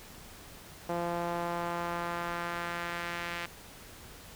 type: tone with band-pass filter sweep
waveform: sawtooth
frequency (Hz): 172.1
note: F3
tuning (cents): -25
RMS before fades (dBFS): -35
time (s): 0.89-3.46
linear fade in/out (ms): 5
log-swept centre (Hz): 670 to 2200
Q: 1.3
effects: pink hiss -50 dBFS RMS until 4.35 s